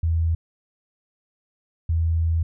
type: tone pair in turn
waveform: sine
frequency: 82.2 / 82.2 Hz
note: E2 / E2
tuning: -4 / -4 cents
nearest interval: unison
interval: 0 cents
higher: neither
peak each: -18 dBFS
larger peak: neither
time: 0.03-0.35 / 1.89-2.43 s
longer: second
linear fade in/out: 5 ms
effects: none